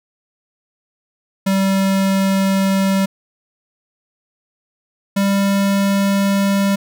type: tone pair in turn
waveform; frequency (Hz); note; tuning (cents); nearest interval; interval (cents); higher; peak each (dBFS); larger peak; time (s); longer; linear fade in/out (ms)
square; 193.7 / 197.77; G3 / G3; -20 / +16; unison; 36; second; -14; neither; 1.46-3.06 / 5.16-6.76; neither; 10
effects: none